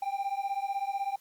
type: beating tone pair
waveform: triangle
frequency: 784 / 800 Hz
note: G5 / G5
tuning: 0 / +35 cents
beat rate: 16 Hz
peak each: -31 / -31 dBFS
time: 0.02-1.16 s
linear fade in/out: 5 ms
effects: white hiss -63 dBFS RMS until 1.2 s + Opus 48 kbps